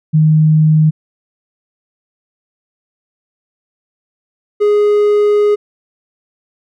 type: tone pair in turn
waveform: sine / triangle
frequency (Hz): 155.56 / 415.3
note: D#3 / G#4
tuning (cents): 0 / 0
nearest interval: octave + perfect fourth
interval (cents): 1700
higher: second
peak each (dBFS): -6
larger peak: neither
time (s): 0.13-0.91 / 4.6-5.56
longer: second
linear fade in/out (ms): 20
effects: none